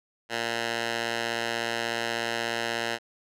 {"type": "tone with band-pass filter", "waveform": "10% pulse", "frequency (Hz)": 116.54, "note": "A#2", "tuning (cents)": 0, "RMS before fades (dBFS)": -30, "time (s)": [0.29, 2.99], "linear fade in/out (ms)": 50, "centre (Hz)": 2400, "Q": 0.63, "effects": []}